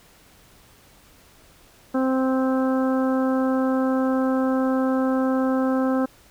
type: harmonic tone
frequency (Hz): 261.6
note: C4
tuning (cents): 0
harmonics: 1 / 2 / 3 / 4 / 5 / 6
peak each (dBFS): -20 / -25 / -32 / -34 / -33 / -38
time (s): 1.94-6.06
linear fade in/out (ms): 10
effects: pink hiss -53 dBFS RMS until 6.3 s